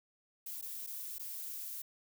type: noise with dropouts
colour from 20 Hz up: violet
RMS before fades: -43 dBFS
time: 0.46-1.82 s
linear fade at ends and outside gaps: 5 ms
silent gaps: 0.614-0.623 / 0.866-0.872 / 1.184-1.195 s
effects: none